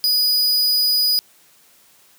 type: tone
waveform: 45% pulse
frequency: 4940 Hz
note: D#8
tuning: 13 cents flat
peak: -14 dBFS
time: 0.04-1.19 s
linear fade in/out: 0 ms
effects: white hiss -53 dBFS RMS until 2.18 s + high-pass 100 Hz 12 dB/octave